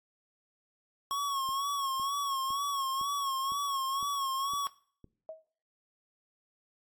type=tone with vibrato; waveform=square; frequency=1101 Hz; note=C#6; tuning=12 cents flat; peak=-31 dBFS; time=1.11-4.67 s; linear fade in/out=0 ms; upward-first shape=sine; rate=2.1 Hz; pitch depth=59 cents each way
type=click train; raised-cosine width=3 ms; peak=-38 dBFS; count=8; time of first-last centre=1.49-5.043 s; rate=1.97 Hz
type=tone with exponential decay; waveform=sine; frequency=638 Hz; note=D#5; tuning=43 cents sharp; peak=-36 dBFS; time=5.29-5.47 s; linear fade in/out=1 ms; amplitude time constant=38 ms
effects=noise-tail reverb RT60 0.5 s tail -19 dB re dry + AAC 64 kbps